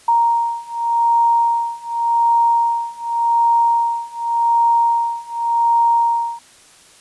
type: beating tone pair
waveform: sine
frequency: 932.3 / 933.17 Hz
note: A#5 / A#5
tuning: 0 / +2 cents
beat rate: 0.87 Hz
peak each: -17 / -16 dBFS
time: 0.08-6.39 s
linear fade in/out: 5 ms
effects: white hiss -47 dBFS RMS until 7 s + resampled to 24000 Hz